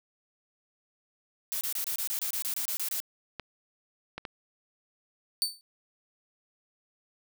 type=noise bursts; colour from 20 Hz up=blue; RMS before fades=-32 dBFS; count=13; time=1.52-3.002 s; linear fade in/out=0 ms; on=90 ms; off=26 ms
type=clicks; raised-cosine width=0.3 ms; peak=-20 dBFS; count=3; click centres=3.397 / 4.18 / 4.252 s
type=tone with exponential decay; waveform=sawtooth; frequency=4544 Hz; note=C#8; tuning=42 cents sharp; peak=-19 dBFS; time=5.42-5.61 s; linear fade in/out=0 ms; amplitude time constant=41 ms
effects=none